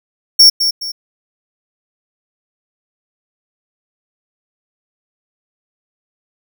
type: tone with echo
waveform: 45% pulse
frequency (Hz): 5480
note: F8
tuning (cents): -34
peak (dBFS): -3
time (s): 0.39-0.5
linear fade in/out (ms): 10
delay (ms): 210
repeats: 2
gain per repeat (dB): -9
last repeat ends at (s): 0.92
effects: none